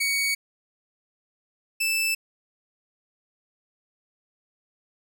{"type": "tone pair in turn", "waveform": "sawtooth", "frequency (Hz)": [2241, 2640], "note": ["C#7", "E7"], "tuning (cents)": [18, 2], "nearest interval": "minor third", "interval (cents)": 284, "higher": "second", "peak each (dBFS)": -19, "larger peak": "neither", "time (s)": [[0, 0.35], [1.8, 2.15]], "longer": "neither", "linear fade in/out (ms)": 10, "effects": []}